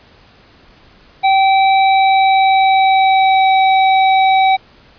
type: tone with pitch glide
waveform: square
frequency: 773 to 765.4 Hz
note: G5 to G5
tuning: -24 to -42 cents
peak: -9 dBFS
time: 1.23-4.57 s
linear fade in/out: 20 ms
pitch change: -18 cents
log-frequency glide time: 1.76-3.48 s
effects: pink hiss -46 dBFS RMS until 4.98 s + resampled to 11025 Hz